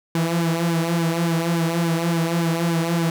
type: tone with flanger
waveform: sawtooth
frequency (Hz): 167.3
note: E3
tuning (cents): +26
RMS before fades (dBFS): -21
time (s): 0.15-3.1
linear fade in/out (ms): 2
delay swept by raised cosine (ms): 1.5 to 5.4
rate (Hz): 3.5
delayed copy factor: -0.75
effects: none